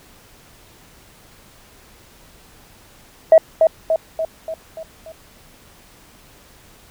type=tone with echo; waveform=sine; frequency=644 Hz; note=E5; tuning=41 cents flat; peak=-3 dBFS; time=3.32-3.38 s; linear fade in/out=2 ms; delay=290 ms; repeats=6; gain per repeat=-5 dB; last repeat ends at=5.12 s; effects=tanh soft clip ceiling 0 dBFS + pink hiss -48 dBFS RMS until 6.9 s